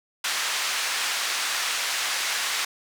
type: band-pass noise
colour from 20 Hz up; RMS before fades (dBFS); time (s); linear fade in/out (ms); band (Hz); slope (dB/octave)
pink; -27; 0.24-2.65; 5; 1400 to 7900; 12
effects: none